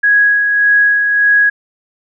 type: tone with tremolo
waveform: sine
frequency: 1661.2 Hz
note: G#6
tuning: in tune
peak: -6 dBFS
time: 0.03-1.5 s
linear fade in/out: 10 ms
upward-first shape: sine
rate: 1.7 Hz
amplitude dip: 40%
effects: none